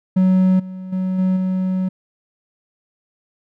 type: tone with level steps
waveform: triangle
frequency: 186.4 Hz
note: F#3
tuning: 13 cents sharp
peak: -9 / -26 / -16 / -12 / -15 dBFS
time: 0.16-1.89 s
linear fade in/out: 10 ms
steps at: 0.59 / 0.92 / 1.18 / 1.36 s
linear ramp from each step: 10 ms
effects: none

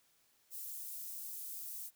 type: high-pass noise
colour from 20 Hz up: white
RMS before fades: -45 dBFS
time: 0.5-1.91 s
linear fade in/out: 50 ms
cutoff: 9900 Hz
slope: 12 dB/octave
effects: white hiss -72 dBFS RMS until 1.95 s

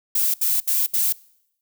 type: noise bursts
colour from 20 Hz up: violet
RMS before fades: -20 dBFS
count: 4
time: 0.15-1.126 s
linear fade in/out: 5 ms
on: 190 ms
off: 72 ms
effects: noise-tail reverb RT60 0.8 s tail -24 dB re dry

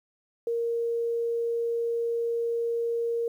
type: tone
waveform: sine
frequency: 466.2 Hz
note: A#4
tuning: in tune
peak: -25 dBFS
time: 0.47-3.28 s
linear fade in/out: 2 ms
effects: 10-bit

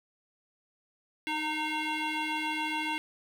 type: tone with frequency modulation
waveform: sine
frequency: 916 Hz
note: A#5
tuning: 31 cents flat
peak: -27 dBFS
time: 1.27-2.98 s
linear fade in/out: 0 ms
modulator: 613 Hz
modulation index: 3.8
effects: tanh soft clip ceiling -28 dBFS + 9-bit

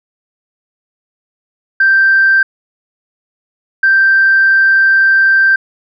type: tone pair in turn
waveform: sine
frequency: 1568 / 1568 Hz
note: G6 / G6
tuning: 0 / 0 cents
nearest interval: unison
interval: 0 cents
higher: neither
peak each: -5 dBFS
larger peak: neither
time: 1.8-2.43 / 3.83-5.56 s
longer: second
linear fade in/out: 5 ms
effects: tanh soft clip ceiling -1 dBFS

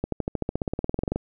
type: accelerating click train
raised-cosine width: 2 ms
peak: -12 dBFS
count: 20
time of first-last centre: 0.04-1.16 s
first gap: 83 ms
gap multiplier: 0.96
effects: none

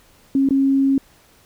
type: tone with dropouts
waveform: sine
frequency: 272 Hz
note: C#4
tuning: 33 cents flat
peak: -13 dBFS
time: 0.35-0.98 s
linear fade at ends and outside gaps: 2 ms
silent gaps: 0.489-0.507 s
effects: pink hiss -53 dBFS RMS until 1.45 s

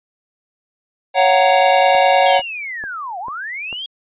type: chord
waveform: square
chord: Gb major seventh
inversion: second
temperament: equal with one note detuned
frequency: 554.4 / 698.5 / 748.2 / 932.3 Hz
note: Db5 / F5 / Gb5 / Bb5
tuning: 0 / 0 / +19 / 0 cents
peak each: -16 / -19 / -14 / -20 dBFS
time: 1.14-2.42 s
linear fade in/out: 50 ms
type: click train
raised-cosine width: 1 ms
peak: -20 dBFS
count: 5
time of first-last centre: 1.95-3.728 s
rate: 2.25 Hz
type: linear two-way sweep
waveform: sine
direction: down then up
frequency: 3322 to 679 to 3322 Hz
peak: -24 dBFS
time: 2.26-3.86 s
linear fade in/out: 2 ms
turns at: 3.19 s
effects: resampled to 8000 Hz

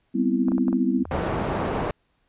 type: chord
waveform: sine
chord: C major seventh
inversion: second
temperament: equal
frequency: 196 / 246.9 / 261.6 / 329.6 Hz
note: G3 / B3 / C4 / E4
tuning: 0 / 0 / 0 / 0 cents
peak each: -26 / -23 / -24 / -27 dBFS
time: 0.14-1.04 s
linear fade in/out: 20 ms
type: clicks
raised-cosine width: 1 ms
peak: -20 dBFS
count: 8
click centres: 0.484 / 0.519 / 0.581 / 0.682 / 0.729 / 1.054 / 1.279 / 1.314 s
type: tone with exponential growth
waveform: sine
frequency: 82.41 Hz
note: E2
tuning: in tune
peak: -24 dBFS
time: 0.84-1.19 s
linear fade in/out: 0 ms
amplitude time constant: 74 ms
type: low-pass noise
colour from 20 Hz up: white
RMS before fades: -26 dBFS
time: 1.11-1.91 s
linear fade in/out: 2 ms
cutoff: 740 Hz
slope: 12 dB/octave
effects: pink hiss -69 dBFS RMS until 2.28 s + resampled to 8000 Hz

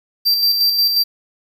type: tone with tremolo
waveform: square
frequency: 4699 Hz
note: D8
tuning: in tune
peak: -12 dBFS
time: 0.25-1.04 s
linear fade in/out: 20 ms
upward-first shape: square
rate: 5.6 Hz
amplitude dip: 40%
effects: 8-bit

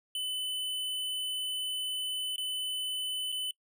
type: tone with dropouts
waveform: square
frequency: 3014 Hz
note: F#7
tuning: 31 cents sharp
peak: -32 dBFS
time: 0.15-3.51 s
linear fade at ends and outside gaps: 2 ms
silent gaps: 2.361-2.38 / 3.32-3.324 s
effects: noise-tail reverb RT60 0.1 s tail -25 dB re dry

